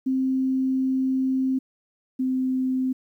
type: tone pair in turn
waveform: sine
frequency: 262.5 / 259 Hz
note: C4 / C4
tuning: +6 / -17 cents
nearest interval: unison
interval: 23 cents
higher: first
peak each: -20 / -21 dBFS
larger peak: first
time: 0.06-1.59 / 2.19-2.93 s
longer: first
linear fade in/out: 10 ms
effects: 10-bit